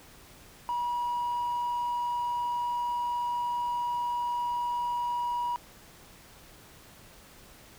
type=tone; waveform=triangle; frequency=964 Hz; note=B5; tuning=42 cents flat; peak=-25 dBFS; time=0.69-5.56 s; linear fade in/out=0 ms; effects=tanh soft clip ceiling -23 dBFS + pink hiss -53 dBFS RMS until 7.78 s